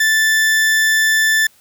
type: tone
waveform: 40% pulse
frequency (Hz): 1760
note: A6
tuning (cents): 0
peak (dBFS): -11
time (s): 0-1.47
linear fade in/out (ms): 5
effects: white hiss -52 dBFS RMS until 1.6 s